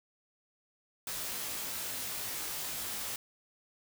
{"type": "noise with comb filter", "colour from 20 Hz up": "white", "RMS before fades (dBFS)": -38, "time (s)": [1.07, 3.16], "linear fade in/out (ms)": 2, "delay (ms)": 19, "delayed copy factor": 0.85, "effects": []}